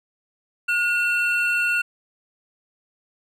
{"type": "tone pair together", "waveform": "triangle", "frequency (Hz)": [1439, 2707], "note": ["F#6", "E7"], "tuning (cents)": [-49, 45], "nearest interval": "major seventh", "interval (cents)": 1094, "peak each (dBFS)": -20, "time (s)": [0.68, 1.82], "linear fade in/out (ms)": 10, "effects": []}